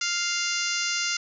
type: harmonic tone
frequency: 698.5 Hz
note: F5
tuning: in tune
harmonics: 2 / 3 / 4 / 5 / 6 / 7 / 8 / 9 / 10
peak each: -32 / -32 / -32 / -38 / -36 / -32 / -34 / -33 / -38 dBFS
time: 0.01-1.17 s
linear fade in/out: 5 ms
effects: none